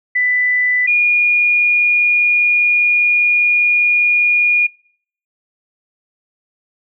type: tone pair in turn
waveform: sine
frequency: 1990 / 2435 Hz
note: B6 / D#7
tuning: +13 / -38 cents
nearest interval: minor third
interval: 349 cents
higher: second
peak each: -12 / -10 dBFS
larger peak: second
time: 0.15-0.87 / 0.87-4.67 s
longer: second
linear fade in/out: 10 ms
effects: noise-tail reverb RT60 0.6 s tail -25 dB re dry